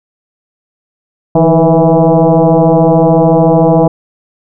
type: tone with frequency modulation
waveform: sine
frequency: 169.8 Hz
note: F3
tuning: 48 cents flat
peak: -4 dBFS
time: 1.35-3.88 s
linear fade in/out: 5 ms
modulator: 163 Hz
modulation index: 4
effects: none